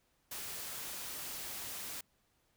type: noise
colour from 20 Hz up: white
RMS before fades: -43 dBFS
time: 0.31-2.01 s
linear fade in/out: 5 ms
effects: pink hiss -75 dBFS RMS until 2.56 s